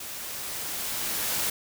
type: noise with level ramp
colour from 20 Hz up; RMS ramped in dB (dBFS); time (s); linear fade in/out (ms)
white; -38 to -27; 0-1.5; 5
effects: none

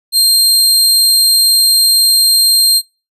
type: tone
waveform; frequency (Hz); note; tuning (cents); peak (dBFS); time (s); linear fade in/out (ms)
sawtooth; 4186; C8; 0; -4; 0.12-2.82; 50
effects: noise-tail reverb RT60 0.3 s tail -26 dB re dry + resampled to 32000 Hz

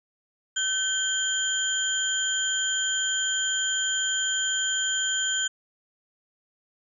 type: tone cluster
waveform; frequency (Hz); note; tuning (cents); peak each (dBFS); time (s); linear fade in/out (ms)
sine; 1538 / 3168 / 6990; G6 / G7 / A8; -33 / +18 / -12; -28; 0.56-5.48; 10
effects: none

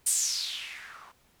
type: noise with low-pass filter sweep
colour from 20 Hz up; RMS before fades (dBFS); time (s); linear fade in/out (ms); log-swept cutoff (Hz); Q
violet; -32; 0.06-1.12; 10; 9300 to 960; 4.7
effects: pink hiss -65 dBFS RMS until 1.4 s

